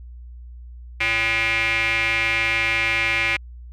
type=tone with band-pass filter; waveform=square; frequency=113.1 Hz; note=A2; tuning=48 cents sharp; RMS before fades=-21 dBFS; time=1-3.37 s; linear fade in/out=10 ms; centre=2300 Hz; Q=6.4; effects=added 60 Hz sine -36 dBFS peak until 3.72 s